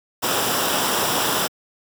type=noise with comb filter; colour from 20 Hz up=pink; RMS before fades=-21 dBFS; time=0.22-1.48 s; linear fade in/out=20 ms; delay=0.46 ms; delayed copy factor=-0.55; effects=high-pass 150 Hz 12 dB/octave